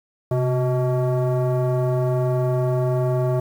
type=tone with frequency modulation; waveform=sine; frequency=130.81 Hz; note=C3; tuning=in tune; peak=-16 dBFS; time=0.31-3.4 s; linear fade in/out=5 ms; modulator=502 Hz; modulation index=0.97; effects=tanh soft clip ceiling -15 dBFS + 8-bit